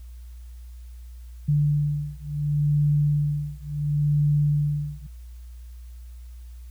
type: beating tone pair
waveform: sine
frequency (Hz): 146.83 / 147.54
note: D3 / D3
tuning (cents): 0 / +8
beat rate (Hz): 0.71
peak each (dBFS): -23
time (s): 1.48-5.07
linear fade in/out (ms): 10
effects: added 60 Hz sine -38 dBFS peak until 6.7 s + white hiss -61 dBFS RMS until 6.7 s